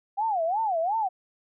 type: tone with vibrato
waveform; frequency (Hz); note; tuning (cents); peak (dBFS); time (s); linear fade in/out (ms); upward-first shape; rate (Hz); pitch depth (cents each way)
sine; 765; G5; -42; -23; 0.17-1.09; 20; sine; 2.8; 290
effects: none